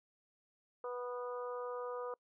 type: harmonic tone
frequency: 245.9 Hz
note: B3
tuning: 7 cents flat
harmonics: 2 / 3 / 4 / 5 / 6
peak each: -40 / -53 / -48 / -47 / -59 dBFS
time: 0.84-2.14 s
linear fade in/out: 2 ms
effects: noise-tail reverb RT60 0.1 s tail -26 dB re dry